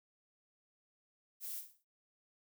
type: noise with echo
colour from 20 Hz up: violet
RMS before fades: -43 dBFS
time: 1.4-1.63 s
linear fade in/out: 50 ms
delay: 55 ms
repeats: 4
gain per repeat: -9 dB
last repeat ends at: 1.85 s
effects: none